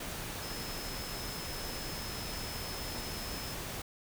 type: tone in noise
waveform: sine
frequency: 5190 Hz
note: E8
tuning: 28 cents flat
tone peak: -45 dBFS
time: 0.42-3.54 s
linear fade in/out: 5 ms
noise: pink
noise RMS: -40 dBFS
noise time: 0-3.82 s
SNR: -8 dB
effects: none